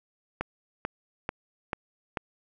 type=click train; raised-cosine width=0.5 ms; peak=-14 dBFS; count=5; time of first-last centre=0.41-2.172 s; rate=2.27 Hz; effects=none

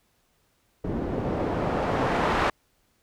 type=noise with low-pass filter sweep; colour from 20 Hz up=white; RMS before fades=-26 dBFS; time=0.84-2.5 s; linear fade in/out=5 ms; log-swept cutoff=330 to 1400 Hz; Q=0.87; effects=pink hiss -68 dBFS RMS until 3.02 s

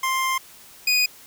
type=tone pair in turn; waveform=25% pulse; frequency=1051 / 2475 Hz; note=C6 / D#7; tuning=+7 / -10 cents; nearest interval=octave + minor third; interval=1483 cents; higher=second; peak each=-17 / -13 dBFS; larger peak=second; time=0.03-0.38 / 0.87-1.06 s; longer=first; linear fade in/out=5 ms; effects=white hiss -47 dBFS RMS until 1.26 s

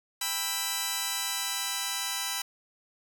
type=chord; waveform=5% pulse; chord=E minor; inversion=first; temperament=just; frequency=791.1 / 988.9 / 1318.5 Hz; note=G5 / B5 / E6; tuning=+16 / +2 / 0 cents; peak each=-24 / -21 / -24 dBFS; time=0.21-2.42 s; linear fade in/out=5 ms; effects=none

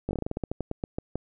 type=slowing click train; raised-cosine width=2 ms; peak=-16 dBFS; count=16; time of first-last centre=0.09-1.156 s; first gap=19 ms; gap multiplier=1.17; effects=none

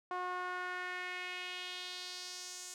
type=tone with band-pass filter sweep; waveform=sawtooth; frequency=362.3 Hz; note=F#4; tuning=36 cents flat; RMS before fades=-42 dBFS; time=0.11-2.74 s; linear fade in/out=2 ms; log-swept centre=980 to 7300 Hz; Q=2.3; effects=none

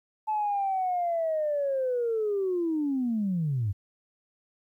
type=linear sweep; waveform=sine; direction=down; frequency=870 to 92.5 Hz; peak=-24 dBFS; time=0.27-3.73 s; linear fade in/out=20 ms; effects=tanh soft clip ceiling -20 dBFS + 11-bit

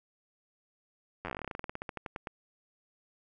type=slowing click train; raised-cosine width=0.5 ms; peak=-22 dBFS; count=25; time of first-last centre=1.25-2.272 s; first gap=10 ms; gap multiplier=1.11; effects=none

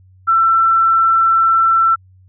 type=tone; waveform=sine; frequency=1341 Hz; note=E6; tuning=29 cents sharp; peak=-9 dBFS; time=0.27-1.96 s; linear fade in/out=20 ms; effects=added 93 Hz sine -44 dBFS peak until 2.28 s

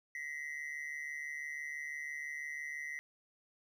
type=ring-modulated tone; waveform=triangle; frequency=1975.5 Hz; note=B6; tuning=in tune; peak=-35 dBFS; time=0.15-2.99 s; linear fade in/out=0 ms; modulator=73 Hz; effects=none

